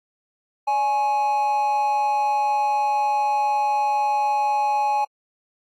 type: tone with amplitude modulation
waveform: triangle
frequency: 837 Hz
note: G#5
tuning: 13 cents sharp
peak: -14 dBFS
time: 0.67-5.05 s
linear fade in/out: 10 ms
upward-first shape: sine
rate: 256 Hz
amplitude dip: 50%
effects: AAC 64 kbps